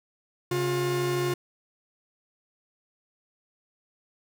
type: tone pair together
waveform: 45% pulse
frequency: 136.5 / 356.5 Hz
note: C#3 / F4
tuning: -26 / +36 cents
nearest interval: octave + perfect fourth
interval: 1662 cents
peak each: -30 / -26 dBFS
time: 0.51-1.34 s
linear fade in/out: 5 ms
effects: none